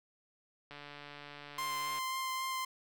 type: click train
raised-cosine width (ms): 0.3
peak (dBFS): -32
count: 186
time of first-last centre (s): 0.71-1.986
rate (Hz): 145
type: tone with vibrato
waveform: sawtooth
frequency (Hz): 1046.5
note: C6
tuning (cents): 0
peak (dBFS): -31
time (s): 1.58-2.65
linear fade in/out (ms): 5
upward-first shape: sine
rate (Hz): 3.7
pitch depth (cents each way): 10
effects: none